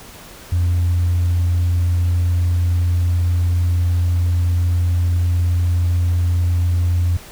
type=tone; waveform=sine; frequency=87.31 Hz; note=F2; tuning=in tune; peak=-12 dBFS; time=0.52-7.17 s; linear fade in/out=5 ms; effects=tanh soft clip ceiling -11 dBFS + pink hiss -39 dBFS RMS until 7.31 s